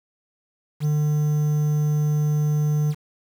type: tone with quantisation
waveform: triangle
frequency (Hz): 150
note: D3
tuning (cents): +37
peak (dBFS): -16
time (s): 0.8-2.95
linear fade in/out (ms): 50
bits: 7
effects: none